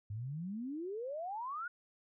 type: exponential sweep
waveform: sine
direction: up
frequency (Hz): 98.5 to 1484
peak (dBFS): -38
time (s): 0.1-1.68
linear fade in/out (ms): 5
effects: none